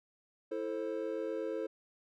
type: chord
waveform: triangle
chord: A minor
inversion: second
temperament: just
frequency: 330 / 440 / 528 Hz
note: E4 / A4 / C5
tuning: +2 / 0 / +16 cents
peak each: -38 / -36 / -37 dBFS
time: 0.51-1.67 s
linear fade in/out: 10 ms
effects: none